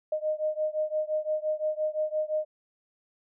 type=beating tone pair; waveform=sine; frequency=614 / 619.8 Hz; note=D#5 / D#5; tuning=-23 / -7 cents; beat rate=5.8 Hz; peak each=-29 / -30 dBFS; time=0.12-2.45 s; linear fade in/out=5 ms; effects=none